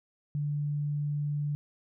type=tone; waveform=sine; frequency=146.6 Hz; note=D3; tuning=3 cents flat; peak=-28 dBFS; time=0.35-1.55 s; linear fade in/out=0 ms; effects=none